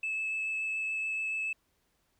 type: tone with vibrato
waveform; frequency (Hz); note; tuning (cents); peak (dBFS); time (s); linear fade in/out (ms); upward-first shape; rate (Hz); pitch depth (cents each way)
sine; 2609; E7; -18; -29; 0.03-1.53; 5; triangle; 7; 11
effects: tanh soft clip ceiling -28 dBFS + pink hiss -74 dBFS RMS until 2.19 s